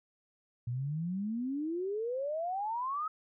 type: exponential sweep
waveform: sine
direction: up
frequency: 116.54 to 1294 Hz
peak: -32 dBFS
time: 0.67-3.08 s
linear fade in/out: 5 ms
effects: none

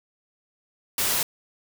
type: noise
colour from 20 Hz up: white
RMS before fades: -24 dBFS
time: 0.98-1.23 s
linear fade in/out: 2 ms
effects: none

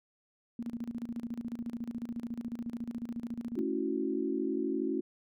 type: tone with tremolo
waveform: sine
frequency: 235.1 Hz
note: A#3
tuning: 15 cents sharp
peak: -33 dBFS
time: 0.59-3.61 s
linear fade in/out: 2 ms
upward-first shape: square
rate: 14 Hz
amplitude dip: 80%
type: chord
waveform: sine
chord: F# minor seventh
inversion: first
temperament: equal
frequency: 220 / 277.2 / 329.6 / 370 Hz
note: A3 / C#4 / E4 / F#4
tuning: 0 / 0 / 0 / 0 cents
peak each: -38 / -34 / -35 / -35 dBFS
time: 3.56-5.01 s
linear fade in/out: 10 ms
effects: none

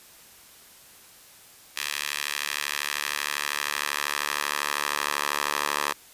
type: tone with high-pass filter sweep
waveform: 10% pulse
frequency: 72.8 Hz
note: D2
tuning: 15 cents flat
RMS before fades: -29 dBFS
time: 1.76-5.93 s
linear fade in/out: 10 ms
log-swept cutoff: 2300 to 980 Hz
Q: 1.1
effects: white hiss -51 dBFS RMS until 6.13 s + resampled to 32000 Hz

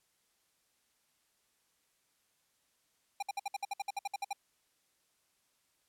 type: tone bursts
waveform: square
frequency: 801 Hz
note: G5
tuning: 37 cents sharp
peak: -34 dBFS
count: 14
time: 3.2-4.331 s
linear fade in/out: 5 ms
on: 26 ms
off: 59 ms
effects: white hiss -75 dBFS RMS until 5.88 s + low-pass 12000 Hz 12 dB/octave

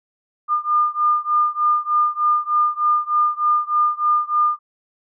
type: beating tone pair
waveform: sine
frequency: 1207 / 1210.3 Hz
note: D6 / D#6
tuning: +47 / -48 cents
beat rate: 3.3 Hz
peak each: -18 / -19 dBFS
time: 0.48-4.59 s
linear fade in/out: 50 ms
effects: none

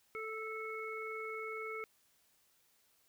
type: harmonic tone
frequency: 439.1 Hz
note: A4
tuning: 4 cents flat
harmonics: 1 / 3 / 5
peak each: -43 / -45 / -44 dBFS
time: 0.15-1.84 s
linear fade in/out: 0 ms
effects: white hiss -72 dBFS RMS until 3.08 s

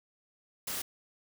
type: noise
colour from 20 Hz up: white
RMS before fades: -36 dBFS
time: 0.67-0.82 s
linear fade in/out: 5 ms
effects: none

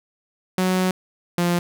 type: tone pair in turn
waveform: sawtooth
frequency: 185 / 174.29 Hz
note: F#3 / F3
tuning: 0 / -3 cents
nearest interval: minor second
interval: 103 cents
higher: first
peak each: -14 dBFS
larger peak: neither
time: 0.58-0.91 / 1.38-1.59 s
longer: first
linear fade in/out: 2 ms
effects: none

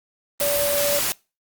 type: tone in noise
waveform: sine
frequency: 576 Hz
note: D5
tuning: 34 cents flat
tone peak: -21 dBFS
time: 0.41-0.99 s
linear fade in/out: 0 ms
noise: white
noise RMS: -23 dBFS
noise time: 0.4-1.12 s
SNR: -1 dB
effects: noise-tail reverb RT60 0.3 s tail -25 dB re dry + Opus 32 kbps

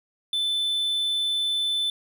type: tone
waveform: triangle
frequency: 3520 Hz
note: A7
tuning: in tune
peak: -21 dBFS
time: 0.33-1.9 s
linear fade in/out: 2 ms
effects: none

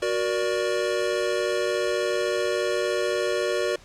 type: chord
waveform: square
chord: Gb augmented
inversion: none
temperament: equal with one note detuned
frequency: 370 / 473.5 / 587.3 Hz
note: Gb4 / Bb4 / D5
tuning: 0 / +27 / 0 cents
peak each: -28 dBFS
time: 0.02-3.76 s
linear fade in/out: 5 ms
effects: pink hiss -51 dBFS RMS until 3.84 s + low-pass 8000 Hz 12 dB/octave

